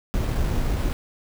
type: noise with sample-and-hold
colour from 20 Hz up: brown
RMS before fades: -23 dBFS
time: 0.14-0.93 s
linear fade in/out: 0 ms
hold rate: 6300 Hz
effects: none